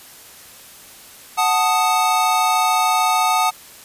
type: chord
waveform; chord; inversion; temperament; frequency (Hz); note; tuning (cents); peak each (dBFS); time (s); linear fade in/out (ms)
square; D# diminished; first; equal; 740 / 880 / 1244.5; F#5 / A5 / D#6; 0 / 0 / 0; -20; 1.37-3.51; 20
effects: white hiss -42 dBFS RMS until 3.84 s + resampled to 32000 Hz